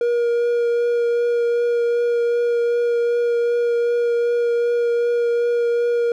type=tone with vibrato; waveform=triangle; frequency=474.5 Hz; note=A#4; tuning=31 cents sharp; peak=-14 dBFS; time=0.01-6.12 s; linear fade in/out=2 ms; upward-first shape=triangle; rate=2.6 Hz; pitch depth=12 cents each way; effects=none